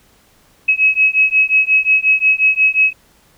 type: beating tone pair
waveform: sine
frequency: 2559 / 2564.6 Hz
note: D#7 / E7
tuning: +48 / -48 cents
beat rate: 5.6 Hz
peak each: -13 dBFS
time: 0.68-2.93 s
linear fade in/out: 10 ms
effects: pink hiss -52 dBFS RMS until 3.37 s